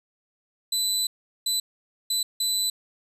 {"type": "tone bursts at uneven times", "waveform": "25% pulse", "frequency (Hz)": 4001, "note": "B7", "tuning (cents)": 22, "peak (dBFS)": -18, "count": 4, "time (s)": [[0.72, 1.07], [1.46, 1.6], [2.1, 2.23], [2.4, 2.7]], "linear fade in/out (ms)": 5, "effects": []}